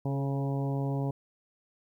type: harmonic tone with a mistuned harmonic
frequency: 137.9 Hz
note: C#3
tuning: 9 cents flat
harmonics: 1 / 2 / 3 / 4 / 5 / 6 / 7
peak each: -29 / -35 / -39 / -41 / -43 / -45 / -46 dBFS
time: 0.05-1.11 s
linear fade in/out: 5 ms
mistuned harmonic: 3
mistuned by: +17 cents
effects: 11-bit